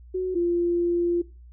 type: tone pair in turn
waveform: sine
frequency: 370 / 346.1 Hz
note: F#4 / F4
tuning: 0 / -16 cents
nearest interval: minor second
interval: 116 cents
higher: first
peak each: -23 / -20 dBFS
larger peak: second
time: 0.14-0.35 / 0.35-1.22 s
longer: second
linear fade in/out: 10 ms
effects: noise-tail reverb RT60 0.3 s tail -19 dB re dry + added 60 Hz sine -44 dBFS peak until 1.52 s